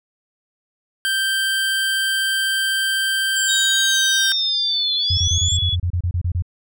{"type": "tone", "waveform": "25% pulse", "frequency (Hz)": 1568, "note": "G6", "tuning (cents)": 0, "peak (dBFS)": -14, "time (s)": [1.05, 4.32], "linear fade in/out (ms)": 0}
{"type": "linear two-way sweep", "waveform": "sine", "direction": "down then up", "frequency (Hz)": [7630, 4077, 7630], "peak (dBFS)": -22, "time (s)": [3.36, 5.57], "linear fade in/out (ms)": 5, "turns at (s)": 4.95}
{"type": "tone with pitch glide", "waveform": "sine", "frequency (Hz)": [3786, 3392], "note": ["A#7", "G#7"], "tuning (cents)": [26, 36], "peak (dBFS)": -19, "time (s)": [3.48, 5.76], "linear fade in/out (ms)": 20, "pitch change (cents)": -190, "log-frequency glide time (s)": [3.96, 5.16]}
{"type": "tone bursts", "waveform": "sine", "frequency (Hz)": 88.1, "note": "F2", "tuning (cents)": 16, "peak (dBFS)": -17, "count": 13, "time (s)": [5.1, 6.423], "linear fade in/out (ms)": 5, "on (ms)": 75, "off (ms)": 29}
{"effects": []}